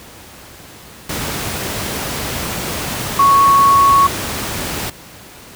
sine tone in noise, 1109 Hz, C#6, in tune, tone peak -7 dBFS, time 3.19-4.07 s, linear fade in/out 5 ms, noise pink, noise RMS -22 dBFS, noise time 1.09-4.9 s, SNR +12 dB, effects pink hiss -38 dBFS RMS until 5.55 s + high-pass 60 Hz 12 dB/octave

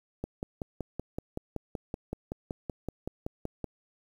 click train, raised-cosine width 2 ms, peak -20 dBFS, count 19, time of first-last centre 0.24-3.643 s, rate 5.29 Hz, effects 9-bit

